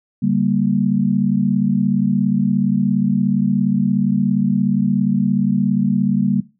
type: chord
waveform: sine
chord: G minor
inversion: second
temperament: equal with one note detuned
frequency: 143.23 / 196 / 233.1 Hz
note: D3 / G3 / Bb3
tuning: -43 / 0 / 0 cents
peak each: -21 / -17 / -18 dBFS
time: 0.22-6.41 s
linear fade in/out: 10 ms
effects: noise-tail reverb RT60 0.3 s tail -20 dB re dry